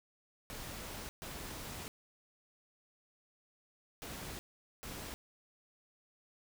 pink noise bursts at uneven times, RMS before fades -45 dBFS, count 4, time 0.5-1.09 / 1.22-1.88 / 4.02-4.39 / 4.83-5.14 s, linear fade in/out 0 ms, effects none

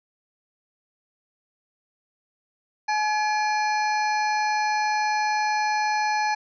harmonic tone with a mistuned harmonic, 849 Hz, G#5, 38 cents sharp, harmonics 1 / 2 / 3 / 5 / 6 / 7, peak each -22 / -29 / -32 / -36 / -41 / -40 dBFS, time 2.88-6.35 s, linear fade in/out 10 ms, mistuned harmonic 3, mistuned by -110 cents, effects none

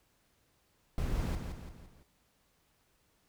brown noise with echo, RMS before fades -33 dBFS, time 0.98-1.35 s, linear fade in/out 0 ms, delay 170 ms, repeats 4, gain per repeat -6 dB, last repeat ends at 2.03 s, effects pink hiss -72 dBFS RMS until 3.28 s

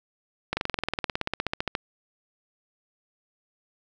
slowing click train, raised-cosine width 0.3 ms, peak -10 dBFS, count 23, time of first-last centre 0.53-1.751 s, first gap 40 ms, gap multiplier 1.03, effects none

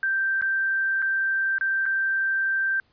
sine tone with dropouts, 1568 Hz, G6, in tune, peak -21 dBFS, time 0.03-2.8 s, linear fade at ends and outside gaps 1 ms, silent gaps 0.412-0.423 / 1.02-1.024 / 1.583-1.61 / 1.856-1.862 s, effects pink hiss -65 dBFS RMS until 2.92 s + resampled to 11025 Hz

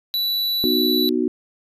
square tone, 3951 Hz, B7, in tune, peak -20 dBFS, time 0.14-1.09 s, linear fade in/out 0 ms
sine chord, B major, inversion none, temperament just, 246.9 / 308.7 / 370.4 Hz, B3 / D#4 / F#4, 0 / -14 / +2 cents, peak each -22 dBFS, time 0.64-1.28 s, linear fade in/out 0 ms
effects resampled to 32000 Hz

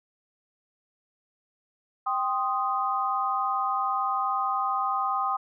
sine chord, C minor, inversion second, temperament equal, 784 / 1046.5 / 1244.5 Hz, G5 / C6 / Eb6, 0 / 0 / 0 cents, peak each -29 / -30 / -27 dBFS, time 2.06-5.37 s, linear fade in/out 10 ms, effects none

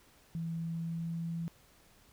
sine tone with pitch glide, 165.3 to 167.03 Hz, E3 to E3, +5 to +23 cents, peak -34 dBFS, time 0.35-1.48 s, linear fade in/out 0 ms, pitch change +18 cents, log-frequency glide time 0.57-1.34 s, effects pink hiss -63 dBFS RMS until 2.12 s

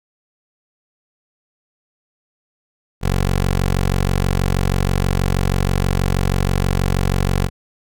15% pulse tone, 46.25 Hz, F#1, in tune, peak -9 dBFS, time 3.01-7.5 s, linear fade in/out 50 ms, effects none

